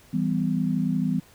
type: chord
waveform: sine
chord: E minor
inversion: none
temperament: equal with one note detuned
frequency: 164.81 / 196 / 251.1 Hz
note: E3 / G3 / B3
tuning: 0 / 0 / +29 cents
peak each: -26 dBFS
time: 0.13-1.2 s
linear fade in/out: 10 ms
effects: pink hiss -54 dBFS RMS until 1.34 s